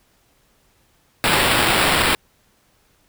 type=noise with sample-and-hold; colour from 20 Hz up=white; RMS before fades=-17 dBFS; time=1.24-2.15 s; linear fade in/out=0 ms; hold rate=6300 Hz; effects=pink hiss -60 dBFS RMS until 3.08 s